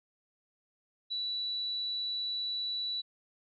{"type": "tone", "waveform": "sine", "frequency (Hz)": 3945, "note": "B7", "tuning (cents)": -3, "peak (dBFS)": -32, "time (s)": [1.1, 3.02], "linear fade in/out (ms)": 20, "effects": []}